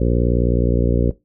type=harmonic tone; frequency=59.5 Hz; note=A#1; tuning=36 cents sharp; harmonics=1 / 2 / 3 / 4 / 5 / 6 / 7 / 8 / 9; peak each=-18 / -21 / -23 / -24 / -25 / -26 / -26 / -27 / -28 dBFS; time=0-1.11 s; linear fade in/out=5 ms; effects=noise-tail reverb RT60 0.2 s tail -18 dB re dry